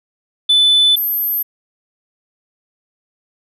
sine tone pair in turn, 3500 / 12890 Hz, A7 / G9, -10 / +47 cents, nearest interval octave + major seventh, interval 2257 cents, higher second, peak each -6 / -15 dBFS, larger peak first, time 0.49-0.96 / 0.96-1.43 s, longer neither, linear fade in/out 10 ms, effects tanh soft clip ceiling -7 dBFS

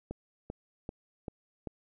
click train, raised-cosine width 2 ms, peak -24 dBFS, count 5, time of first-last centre 0.11-1.673 s, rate 2.56 Hz, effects none

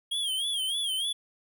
square tone with vibrato, 3241 Hz, G#7, 43 cents flat, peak -28 dBFS, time 0.11-1.13 s, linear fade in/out 10 ms, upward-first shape sine, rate 3.3 Hz, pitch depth 110 cents each way, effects none

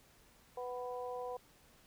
harmonic tone, 248.2 Hz, B3, 9 cents sharp, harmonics 2 / 3 / 4, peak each -41 / -45 / -47 dBFS, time 0.57-1.37 s, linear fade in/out 5 ms, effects pink hiss -65 dBFS RMS until 1.86 s

